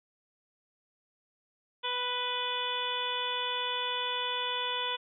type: harmonic tone with a mistuned harmonic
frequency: 493.9 Hz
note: B4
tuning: in tune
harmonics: 1 / 2 / 3 / 4 / 5 / 6 / 7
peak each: -40 / -35 / -41 / -44 / -41 / -37 / -35 dBFS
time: 1.83-4.97 s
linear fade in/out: 20 ms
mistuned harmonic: 6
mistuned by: +15 cents
effects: none